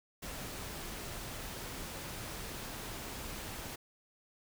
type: noise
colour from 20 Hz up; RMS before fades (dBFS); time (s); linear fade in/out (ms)
pink; -43; 0.22-3.76; 10
effects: none